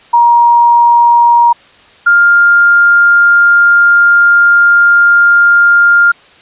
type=tone pair in turn; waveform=sine; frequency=946 / 1402.7 Hz; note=A#5 / F6; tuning=+25 / +7 cents; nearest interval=perfect fifth; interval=682 cents; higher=second; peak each=-3 dBFS; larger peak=neither; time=0.13-1.53 / 2.06-6.12 s; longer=second; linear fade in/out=10 ms; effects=white hiss -41 dBFS RMS until 6.41 s + resampled to 8000 Hz